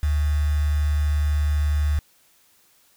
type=tone with quantisation; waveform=sine; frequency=74 Hz; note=D2; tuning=14 cents sharp; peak=-18 dBFS; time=0.03-1.99 s; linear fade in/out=0 ms; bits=6; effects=white hiss -59 dBFS RMS until 2.96 s